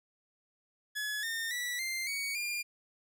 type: tone with pitch steps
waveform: sawtooth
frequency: 1700 / 1822 / 1952.8 / 2093 / 2243 / 2404 Hz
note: G#6 / A#6 / B6 / C7 / C#7 / D7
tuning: +40 / -40 / -20 / 0 / +20 / +40 cents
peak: -30 dBFS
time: 0.95-2.63 s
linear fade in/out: 20 ms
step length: 280 ms
effects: none